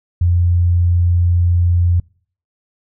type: tone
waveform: sine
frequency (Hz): 87.31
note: F2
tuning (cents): 0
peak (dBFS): -10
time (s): 0.21-2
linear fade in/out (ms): 5
effects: noise-tail reverb RT60 0.5 s tail -26 dB re dry